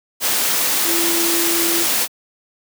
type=tone in noise; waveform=sine; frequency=337.1 Hz; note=E4; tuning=39 cents sharp; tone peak=-21 dBFS; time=0.84-1.86 s; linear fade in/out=50 ms; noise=white; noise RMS=-18 dBFS; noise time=0.2-2.08 s; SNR=-6 dB; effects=high-pass 200 Hz 12 dB/octave